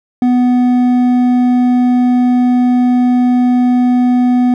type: tone with hard clipping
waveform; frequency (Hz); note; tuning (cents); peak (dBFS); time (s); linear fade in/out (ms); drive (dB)
triangle; 247.7; B3; +5; -9; 0.22-4.54; 2; 9
effects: none